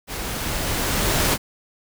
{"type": "noise with level ramp", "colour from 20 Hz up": "pink", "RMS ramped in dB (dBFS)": [-30, -18], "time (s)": [0.07, 1.38], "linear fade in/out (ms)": 50, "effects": []}